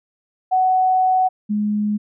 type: tone pair in turn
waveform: sine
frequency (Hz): 746 / 209.3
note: F#5 / G#3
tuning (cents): +14 / +14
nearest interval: octave + minor seventh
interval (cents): 2200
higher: first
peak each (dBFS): -13 / -17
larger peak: first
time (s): 0.51-1.29 / 1.49-1.98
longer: first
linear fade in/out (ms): 20
effects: none